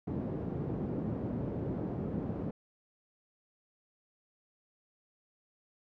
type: band-pass noise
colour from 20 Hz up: pink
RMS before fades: -36 dBFS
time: 0.07-2.51 s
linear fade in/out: 5 ms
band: 120 to 360 Hz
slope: 12 dB/octave
effects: none